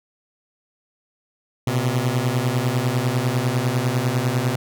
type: beating tone pair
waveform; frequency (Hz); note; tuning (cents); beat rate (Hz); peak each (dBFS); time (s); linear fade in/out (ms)
sawtooth; 119.9 / 129.9; A#2 / C3; +49 / -12; 10; -18; 1.67-4.56; 5
effects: none